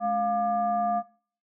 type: tone with frequency modulation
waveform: sine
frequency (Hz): 703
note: F5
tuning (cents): +11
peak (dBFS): -23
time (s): 0-1.03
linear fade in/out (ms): 50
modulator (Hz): 492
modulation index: 0.66
effects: noise-tail reverb RT60 0.5 s tail -22 dB re dry